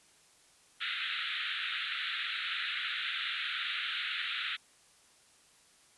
white band-pass noise, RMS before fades -36 dBFS, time 0.8-4.57 s, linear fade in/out 20 ms, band 1300 to 3900 Hz, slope 96 dB/octave, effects white hiss -63 dBFS RMS until 5.97 s + resampled to 24000 Hz

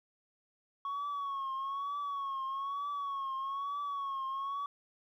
sine tone with vibrato, 1108.7 Hz, C#6, in tune, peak -32 dBFS, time 0.85-4.66 s, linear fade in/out 2 ms, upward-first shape triangle, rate 1.1 Hz, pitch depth 74 cents each way, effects tanh soft clip ceiling -33 dBFS + 12-bit

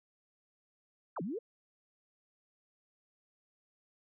sine exponential two-way sweep, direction down then up, 1693 to 156.2 to 505 Hz, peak -35 dBFS, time 1.16-1.39 s, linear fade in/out 10 ms, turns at 1.22 s, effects none

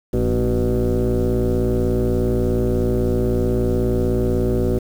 sine tone with frequency modulation, 144.2 Hz, D3, 31 cents flat, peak -14 dBFS, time 0.13-4.79 s, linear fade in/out 10 ms, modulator 116 Hz, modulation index 3, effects tanh soft clip ceiling -13 dBFS + 7-bit

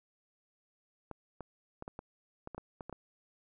clicks, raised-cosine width 1 ms, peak -28 dBFS, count 11, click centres 1.113 / 1.407 / 1.824 / 1.879 / 1.991 / 2.474 / 2.547 / 2.58 / 2.808 / 2.896 / 2.927 s, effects none

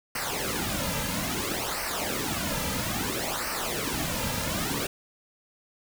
pink noise with flanger, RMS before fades -30 dBFS, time 0.15-4.87 s, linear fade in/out 5 ms, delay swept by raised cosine 0.28 to 2.78 ms, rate 0.6 Hz, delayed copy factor -0.75, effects none

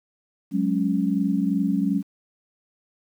sine chord, F# suspended second, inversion none, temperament equal, 185 / 207.7 / 277.2 Hz, F#3 / G#3 / C#4, 0 / 0 / 0 cents, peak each -24 dBFS, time 0.51-2.03 s, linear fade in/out 50 ms, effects 9-bit

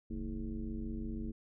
sine tone with frequency modulation, 129.9 Hz, C3, 12 cents flat, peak -36 dBFS, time 0.1-1.32 s, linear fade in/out 10 ms, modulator 95.3 Hz, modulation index 2, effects none

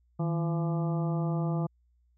harmonic tone with a mistuned harmonic, 170 Hz, F3, 46 cents flat, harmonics 1 / 2 / 3 / 4 / 5 / 6 / 7, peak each -27 / -37 / -41 / -40 / -43 / -49 / -45 dBFS, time 0.19-1.67 s, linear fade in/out 10 ms, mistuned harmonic 1, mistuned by -110 cents, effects added 60 Hz sine -64 dBFS peak until 2.17 s

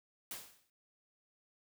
white noise with exponential decay, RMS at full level -41 dBFS, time 0.31-0.7 s, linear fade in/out 2 ms, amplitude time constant 83 ms, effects none

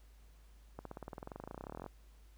accelerating click train, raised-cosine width 1 ms, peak -30 dBFS, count 29, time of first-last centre 0.79-1.863 s, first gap 63 ms, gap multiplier 0.96, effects added 52 Hz sine -57 dBFS peak until 2.37 s + pink hiss -70 dBFS RMS until 2.37 s

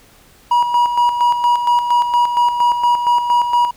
triangle tone with tremolo, 963 Hz, B5, 44 cents flat, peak -8 dBFS, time 0.51-3.71 s, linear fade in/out 5 ms, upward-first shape square, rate 4.3 Hz, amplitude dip 55%, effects pink hiss -48 dBFS RMS until 3.76 s

